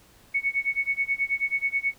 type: tone with tremolo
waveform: sine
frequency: 2217 Hz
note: C#7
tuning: in tune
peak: -20 dBFS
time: 0.34-1.94 s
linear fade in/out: 10 ms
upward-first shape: sine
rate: 9.3 Hz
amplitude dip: 95%
effects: pink hiss -56 dBFS RMS until 1.98 s

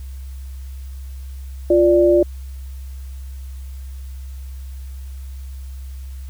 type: tone pair together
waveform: sine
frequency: 349.2 / 587.3 Hz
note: F4 / D5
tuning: 0 / 0 cents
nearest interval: major sixth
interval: 900 cents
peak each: -12 / -14 dBFS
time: 1.7-2.23 s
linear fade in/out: 5 ms
effects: added 66 Hz sine -29 dBFS peak until 6.29 s + white hiss -51 dBFS RMS until 6.29 s

